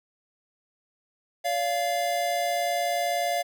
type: tone pair together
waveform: square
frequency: 574 / 693.7 Hz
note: D5 / F5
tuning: -40 / -12 cents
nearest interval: minor third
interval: 328 cents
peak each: -31 / -26 dBFS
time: 1.44-3.43 s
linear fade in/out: 20 ms
effects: none